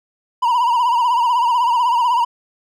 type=tone with vibrato; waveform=triangle; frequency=962 Hz; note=B5; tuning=46 cents flat; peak=-11 dBFS; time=0.42-2.25 s; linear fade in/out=10 ms; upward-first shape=sine; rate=16 Hz; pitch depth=81 cents each way; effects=none